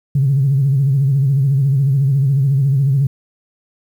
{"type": "tone with vibrato", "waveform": "sine", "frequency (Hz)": 136.9, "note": "C#3", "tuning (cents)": -21, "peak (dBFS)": -10, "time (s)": [0.15, 3.07], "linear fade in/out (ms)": 5, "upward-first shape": "sine", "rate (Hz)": 14, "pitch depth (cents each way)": 91, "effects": ["tanh soft clip ceiling -6 dBFS", "8-bit"]}